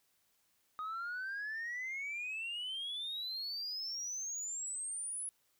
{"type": "exponential sweep", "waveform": "sine", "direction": "up", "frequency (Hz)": [1241, 10430], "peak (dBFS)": -36, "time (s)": [0.79, 5.29], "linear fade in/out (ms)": 0, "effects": ["tanh soft clip ceiling -36 dBFS", "white hiss -75 dBFS RMS until 5.59 s"]}